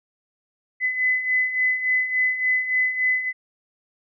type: beating tone pair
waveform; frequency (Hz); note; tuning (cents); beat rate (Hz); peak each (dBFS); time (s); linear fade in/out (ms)
sine; 2013 / 2016.5; B6 / B6; +33 / +36; 3.5; -26 / -20; 0.8-3.33; 50
effects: none